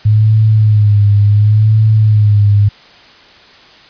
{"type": "tone with vibrato", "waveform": "sine", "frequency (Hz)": 105.7, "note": "G#2", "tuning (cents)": 31, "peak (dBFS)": -5, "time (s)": [0.05, 2.69], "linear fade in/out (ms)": 10, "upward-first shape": "sine", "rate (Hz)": 0.7, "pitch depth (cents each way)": 57, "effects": ["white hiss -40 dBFS RMS until 3.89 s", "resampled to 11025 Hz"]}